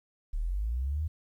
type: linear sweep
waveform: sine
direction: up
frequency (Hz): 34.19 to 81.4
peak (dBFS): -28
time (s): 0.33-1.08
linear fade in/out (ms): 10
effects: 11-bit